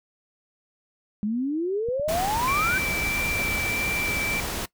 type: exponential sweep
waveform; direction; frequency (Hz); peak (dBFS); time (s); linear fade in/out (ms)
sine; up; 201.8 to 1568; -23; 1.23-2.78; 0
type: clicks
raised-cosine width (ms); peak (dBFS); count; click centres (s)
5; -27; 11; 1.887 / 1.997 / 2.08 / 2.314 / 2.346 / 2.54 / 2.596 / 2.642 / 2.686 / 2.888 / 3.067
type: noise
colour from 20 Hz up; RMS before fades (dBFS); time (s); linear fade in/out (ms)
pink; -30; 2.08-4.66; 10
type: tone with vibrato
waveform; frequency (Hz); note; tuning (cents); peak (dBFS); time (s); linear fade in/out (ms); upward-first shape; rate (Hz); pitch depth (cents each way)
sine; 2338; D7; -8; -26; 2.48-4.4; 0; triangle; 1.6; 12
effects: noise-tail reverb RT60 0.1 s tail -20 dB re dry